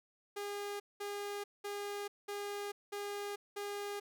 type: tone bursts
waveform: sawtooth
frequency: 407.2 Hz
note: G#4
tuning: 34 cents flat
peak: -35 dBFS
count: 6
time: 0.36-4 s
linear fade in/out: 10 ms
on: 440 ms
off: 200 ms
effects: none